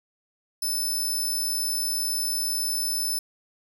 15% pulse tone, 5274 Hz, E8, in tune, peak -19 dBFS, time 0.62-3.19 s, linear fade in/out 5 ms, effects none

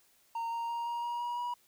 triangle tone with pitch steps, 922 / 929.5 / 937 / 944.6 / 952.3 / 960 / 967.8 Hz, A#5 / A#5 / A#5 / A#5 / A#5 / B5 / B5, -19 / -5 / +9 / +23 / +37 / -49 / -35 cents, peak -31 dBFS, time 0.35-1.54 s, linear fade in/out 5 ms, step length 170 ms, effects white hiss -67 dBFS RMS until 1.67 s

